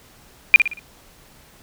sine tone with echo, 2410 Hz, D7, 44 cents sharp, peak -3 dBFS, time 0.54-0.56 s, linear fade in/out 0 ms, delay 58 ms, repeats 4, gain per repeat -8 dB, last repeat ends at 0.792 s, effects pink hiss -50 dBFS RMS until 1.62 s

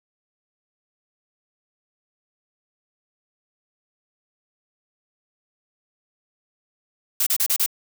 blue noise bursts, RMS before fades -20 dBFS, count 5, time 7.2-7.662 s, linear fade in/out 5 ms, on 66 ms, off 33 ms, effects none

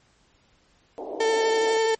pink band-pass noise, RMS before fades -34 dBFS, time 0.98-1.77 s, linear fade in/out 0 ms, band 310 to 820 Hz, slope 48 dB/octave
35% pulse tone with vibrato, 446.6 Hz, A4, 26 cents sharp, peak -18 dBFS, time 1.2-1.95 s, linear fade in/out 5 ms, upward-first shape square, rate 12 Hz, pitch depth 11 cents each way
effects pink hiss -62 dBFS RMS until 1.99 s + MP3 32 kbps

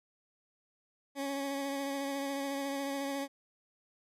20% pulse tone with vibrato, 277.2 Hz, C#4, in tune, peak -29 dBFS, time 1.15-3.28 s, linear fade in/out 50 ms, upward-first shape triangle, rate 14 Hz, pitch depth 26 cents each way, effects resampled to 32000 Hz

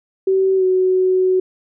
sine tone with pitch glide, 382.1 to 371.9 Hz, G4 to F#4, -44 to +9 cents, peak -12 dBFS, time 0.27-1.4 s, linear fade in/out 5 ms, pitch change -47 cents, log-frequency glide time 0.56-0.64 s, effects none

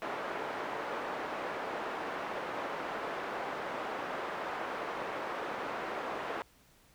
pink band-pass noise, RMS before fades -38 dBFS, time 0.02-6.42 s, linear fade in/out 0 ms, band 470 to 1500 Hz, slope 12 dB/octave, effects pink hiss -64 dBFS RMS until 6.94 s

